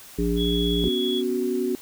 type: harmonic tone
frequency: 58.27 Hz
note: A#1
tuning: in tune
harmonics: 1 / 3 / 5 / 7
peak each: -26 / -26 / -26 / -26 dBFS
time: 0.18-0.89 s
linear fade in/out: 10 ms
type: tone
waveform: sine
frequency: 3359 Hz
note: G#7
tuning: 19 cents sharp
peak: -27 dBFS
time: 0.36-1.23 s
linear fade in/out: 50 ms
type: chord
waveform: sine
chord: B suspended second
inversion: none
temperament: just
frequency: 246.9 / 277.8 / 370.4 Hz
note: B3 / C#4 / F#4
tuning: 0 / +4 / +2 cents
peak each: -27 / -30 / -24 dBFS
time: 0.84-1.75 s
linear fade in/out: 0 ms
effects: white hiss -45 dBFS RMS until 1.81 s